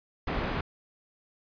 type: low-pass noise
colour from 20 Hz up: pink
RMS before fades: -31 dBFS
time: 0.27-0.61 s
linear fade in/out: 5 ms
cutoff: 2300 Hz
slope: 12 dB/octave
effects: resampled to 11025 Hz